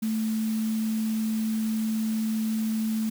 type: tone in noise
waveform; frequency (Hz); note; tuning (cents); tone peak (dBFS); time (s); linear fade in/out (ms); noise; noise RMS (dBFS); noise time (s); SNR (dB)
sine; 220.1; A3; +1; -24; 0.02-3.1; 10; white; -42; 0.02-3.1; +15
effects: none